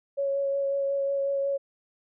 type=tone with vibrato; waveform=sine; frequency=554.4 Hz; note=C#5; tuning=in tune; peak=-24 dBFS; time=0.17-1.58 s; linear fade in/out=20 ms; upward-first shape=sine; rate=5.5 Hz; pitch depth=12 cents each way; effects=none